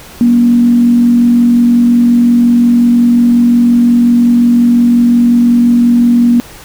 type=tone with frequency modulation; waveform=sine; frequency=238.8 Hz; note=A#3; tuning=42 cents sharp; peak=-4 dBFS; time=0.21-6.4 s; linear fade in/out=0 ms; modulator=45.6 Hz; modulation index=0.28; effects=pink hiss -33 dBFS RMS until 6.64 s